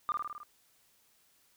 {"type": "tone with echo", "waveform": "sine", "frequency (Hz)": 1200, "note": "D6", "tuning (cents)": 37, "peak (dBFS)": -26, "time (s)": [0.09, 0.12], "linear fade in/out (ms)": 0, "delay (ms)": 52, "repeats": 6, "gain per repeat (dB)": -3, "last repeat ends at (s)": 0.432, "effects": ["tanh soft clip ceiling -24 dBFS", "white hiss -68 dBFS RMS until 1.56 s"]}